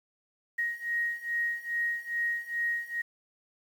sine beating tone pair, 1879 / 1881.4 Hz, A#6 / A#6, +13 / +15 cents, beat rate 2.4 Hz, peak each -33 / -31 dBFS, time 0.58-3.02 s, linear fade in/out 10 ms, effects 9-bit

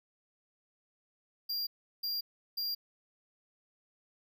square tone bursts, 4776 Hz, D8, 28 cents sharp, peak -33 dBFS, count 3, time 1.49-2.75 s, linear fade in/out 10 ms, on 180 ms, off 360 ms, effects none

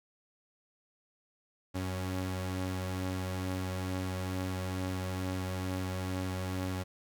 sawtooth tone pair together, 93.15 / 277.2 Hz, F#2 / C#4, +12 / 0 cents, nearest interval octave + perfect fifth, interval 1888 cents, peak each -30 / -36 dBFS, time 1.74-6.84 s, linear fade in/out 20 ms, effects none

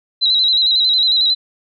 sine tone with vibrato, 3950 Hz, B7, in tune, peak -11 dBFS, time 0.21-1.35 s, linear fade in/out 20 ms, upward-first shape square, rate 11 Hz, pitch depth 44 cents each way, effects none

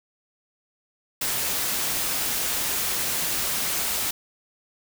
white noise, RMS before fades -26 dBFS, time 1.21-4.11 s, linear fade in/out 5 ms, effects none

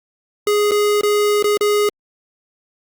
square tone with dropouts, 415.3 Hz, G#4, in tune, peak -14 dBFS, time 0.47-1.89 s, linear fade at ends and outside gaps 2 ms, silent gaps 0.711-0.717 / 1.011-1.033 / 1.426-1.442 / 1.572-1.609 s, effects Opus 48 kbps

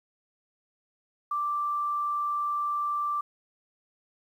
sine tone, 1174.7 Hz, D6, in tune, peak -26 dBFS, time 1.31-3.21 s, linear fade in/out 5 ms, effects 10-bit

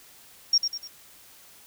sine tone with echo, 5570 Hz, F8, 5 cents flat, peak -16 dBFS, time 0.53-0.58 s, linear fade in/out 5 ms, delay 99 ms, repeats 3, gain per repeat -7 dB, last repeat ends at 0.877 s, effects white hiss -52 dBFS RMS until 1.66 s

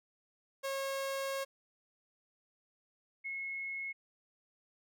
sawtooth / sine tone pair in turn, 544 / 2176 Hz, C#5 / C#7, -33 / -33 cents, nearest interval 2 octaves, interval 2400 cents, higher second, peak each -31 / -37 dBFS, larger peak first, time 0.63-1.45 / 3.24-3.93 s, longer first, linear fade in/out 20 ms, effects none

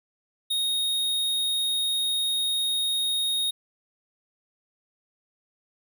square tone, 3729 Hz, A#7, in tune, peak -24 dBFS, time 0.5-3.51 s, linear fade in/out 10 ms, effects none

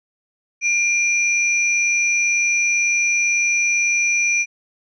sine tone pair together, 2388 / 5890 Hz, D7 / F#8, +28 / -9 cents, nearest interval octave + major third, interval 1563 cents, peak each -16 / -23 dBFS, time 0.61-4.46 s, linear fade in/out 50 ms, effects none

